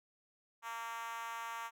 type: tone with high-pass filter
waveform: 5% pulse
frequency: 230 Hz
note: A#3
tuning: 23 cents flat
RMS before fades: -43 dBFS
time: 0.62-1.71 s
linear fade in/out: 50 ms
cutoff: 1000 Hz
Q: 4.8
effects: none